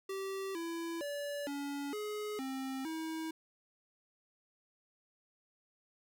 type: tone with pitch steps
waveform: square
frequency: 387.5 / 334.1 / 576 / 283.4 / 421 / 265.4 / 320.6 Hz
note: G4 / E4 / D5 / C#4 / G#4 / C4 / E4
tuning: -20 / +23 / -34 / +38 / +24 / +25 / -48 cents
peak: -38 dBFS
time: 0.09-3.31 s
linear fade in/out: 5 ms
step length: 460 ms
effects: none